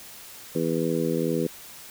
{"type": "harmonic tone", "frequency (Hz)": 82.1, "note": "E2", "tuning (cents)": -6, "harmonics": [2, 3, 4, 5, 6], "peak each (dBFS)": [-29, -29, -29, -29, -29], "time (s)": [0.55, 1.47], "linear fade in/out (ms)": 5, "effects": ["white hiss -44 dBFS RMS until 1.9 s"]}